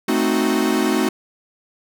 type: chord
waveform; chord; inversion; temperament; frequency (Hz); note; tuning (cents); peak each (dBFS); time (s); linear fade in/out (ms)
45% pulse; A diminished seventh; none; equal; 220 / 261.6 / 311.1 / 370; A3 / C4 / Eb4 / Gb4; 0 / 0 / 0 / 0; -22; 0.08-1.09; 5
effects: none